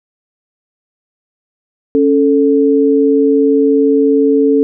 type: tone pair together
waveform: sine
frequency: 277.2 / 440 Hz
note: C#4 / A4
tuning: 0 / 0 cents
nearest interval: minor sixth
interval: 800 cents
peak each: -10 dBFS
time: 1.95-4.63 s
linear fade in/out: 0 ms
effects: none